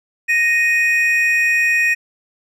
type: tone pair together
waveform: triangle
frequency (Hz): 1864.6 / 2489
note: A#6 / D#7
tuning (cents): 0 / 0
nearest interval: perfect fourth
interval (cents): 500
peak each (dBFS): -14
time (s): 0.28-1.95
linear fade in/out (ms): 20
effects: none